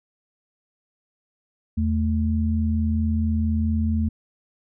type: tone pair together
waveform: sine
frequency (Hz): 81.48 / 220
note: E2 / A3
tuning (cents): -20 / 0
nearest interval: octave + perfect fourth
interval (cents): 1720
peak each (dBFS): -21 / -23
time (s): 1.77-4.09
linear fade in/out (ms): 10
effects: none